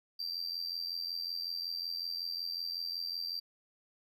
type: tone with amplitude modulation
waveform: triangle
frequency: 4699 Hz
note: D8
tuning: in tune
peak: -31 dBFS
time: 0.19-3.4 s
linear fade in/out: 10 ms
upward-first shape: sine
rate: 85.4 Hz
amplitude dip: 75%
effects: none